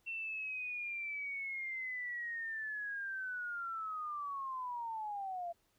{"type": "linear sweep", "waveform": "sine", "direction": "down", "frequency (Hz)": [2707, 674], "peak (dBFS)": -38, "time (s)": [0.06, 5.53], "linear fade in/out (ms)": 20, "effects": ["pink hiss -75 dBFS RMS until 5.78 s"]}